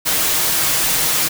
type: noise with comb filter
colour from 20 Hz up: white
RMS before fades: -17 dBFS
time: 0.05-1.29 s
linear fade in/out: 20 ms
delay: 6.4 ms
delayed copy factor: +0.5
effects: none